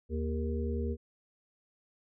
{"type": "harmonic tone with a mistuned harmonic", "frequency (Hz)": 77.9, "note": "D#2", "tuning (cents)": 3, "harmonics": [1, 3, 5, 6], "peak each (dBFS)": [-32, -37, -39, -40], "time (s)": [0.09, 0.97], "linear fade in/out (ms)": 50, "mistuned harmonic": 5, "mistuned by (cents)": 32, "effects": []}